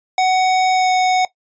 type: tone with pitch glide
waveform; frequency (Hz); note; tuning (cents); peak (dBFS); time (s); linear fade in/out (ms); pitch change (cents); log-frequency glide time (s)
square; 746 to 740.4; F#5 to F#5; +14 to +1; -13; 0.18-1.25; 2; -13; 0.74-0.9
effects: noise-tail reverb RT60 0.1 s tail -17 dB re dry + resampled to 16000 Hz

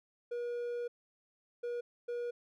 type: tone bursts at uneven times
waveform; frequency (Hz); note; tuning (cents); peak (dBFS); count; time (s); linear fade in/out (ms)
triangle; 480; B4; -49; -33; 3; 0.31-0.88 / 1.63-1.81 / 2.08-2.31; 10
effects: none

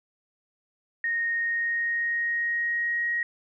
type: tone with pitch glide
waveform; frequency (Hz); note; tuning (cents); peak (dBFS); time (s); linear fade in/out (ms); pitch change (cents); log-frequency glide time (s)
sine; 1857 to 1888.4; A#6 to A#6; -7 to +22; -24; 1.04-3.23; 2; +29; 1.35-3.11
effects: none

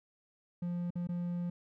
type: tone with dropouts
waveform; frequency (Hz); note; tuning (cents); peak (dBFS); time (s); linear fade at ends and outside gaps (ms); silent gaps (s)
triangle; 174.9; F3; +3; -31; 0.62-1.5; 5; 0.905-0.955 / 1.072-1.089
effects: none

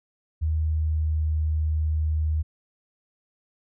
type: tone with pitch glide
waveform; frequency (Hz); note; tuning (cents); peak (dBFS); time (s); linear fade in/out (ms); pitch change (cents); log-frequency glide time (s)
sine; 78.5 to 77.69; D#2 to D#2; +16 to -2; -21; 0.41-2.43; 20; -18; 0.53-1.25
effects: none

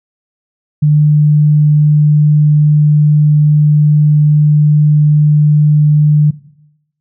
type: tone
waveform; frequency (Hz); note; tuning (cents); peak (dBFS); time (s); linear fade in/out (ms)
sine; 149.8; D3; +35; -5; 0.82-6.31; 10
effects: noise-tail reverb RT60 0.8 s tail -18 dB re dry

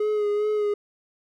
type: tone with vibrato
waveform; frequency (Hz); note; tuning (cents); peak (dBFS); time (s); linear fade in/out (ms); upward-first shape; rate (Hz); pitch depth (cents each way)
triangle; 419.1; G#4; +16; -19; 0-0.74; 5; sine; 2.5; 28
effects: none

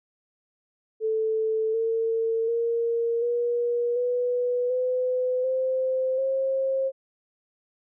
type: tone with pitch steps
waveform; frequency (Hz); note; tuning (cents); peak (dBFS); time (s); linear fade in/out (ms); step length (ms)
sine; 440 / 452.4 / 465.1 / 478.2 / 491.6 / 505.4 / 519.6 / 534.2; A4 / A4 / A#4 / A#4 / B4 / B4 / C5 / C5; 0 / +48 / -4 / +44 / -8 / +40 / -12 / +36; -22; 1-6.92; 50; 740
effects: none

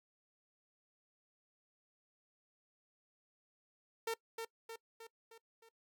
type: tone with echo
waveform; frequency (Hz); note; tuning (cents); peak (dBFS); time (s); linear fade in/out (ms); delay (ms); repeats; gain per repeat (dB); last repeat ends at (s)
sawtooth; 454.3; A#4; -45; -31; 4.07-4.14; 5; 310; 5; -5; 5.69
effects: noise-tail reverb RT60 0.1 s tail -21 dB re dry

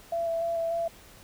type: tone with vibrato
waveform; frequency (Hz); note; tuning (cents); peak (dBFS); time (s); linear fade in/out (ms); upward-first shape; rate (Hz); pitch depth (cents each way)
sine; 669; E5; +25; -26; 0.12-0.88; 5; square; 3.4; 13
effects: pink hiss -52 dBFS RMS until 1.23 s

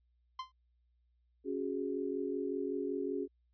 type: tone with exponential decay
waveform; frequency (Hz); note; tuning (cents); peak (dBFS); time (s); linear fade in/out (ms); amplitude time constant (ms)
45% pulse; 1039; C6; -12; -35; 0.39-0.52; 5; 28
type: chord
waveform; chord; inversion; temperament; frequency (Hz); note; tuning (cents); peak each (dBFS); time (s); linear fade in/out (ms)
sine; C# suspended fourth; none; equal; 277.2 / 370 / 415.3; C#4 / F#4 / G#4; 0 / 0 / 0; -38; 1.44-3.28; 50
effects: added 60 Hz sine -70 dBFS peak until 3.53 s + resampled to 11025 Hz

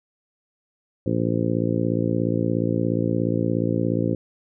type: harmonic tone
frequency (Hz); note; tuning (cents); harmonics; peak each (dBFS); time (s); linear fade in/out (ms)
57; A#1; -38; 2 / 3 / 4 / 5 / 6 / 7 / 8 / 9; -26 / -26 / -28 / -26 / -28 / -33 / -33 / -30; 1.06-4.15; 5
effects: none

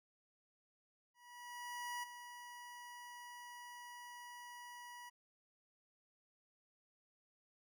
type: tone with ADSR envelope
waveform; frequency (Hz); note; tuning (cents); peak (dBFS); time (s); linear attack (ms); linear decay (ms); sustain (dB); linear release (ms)
25% pulse; 969; B5; -33; -37; 1.14-5.1; 890; 13; -10; 16
effects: none

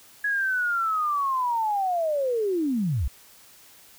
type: linear sweep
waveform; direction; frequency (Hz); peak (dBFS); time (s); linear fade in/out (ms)
sine; down; 1683 to 51.6; -22; 0.24-3.08; 5
effects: white hiss -52 dBFS RMS until 3.98 s

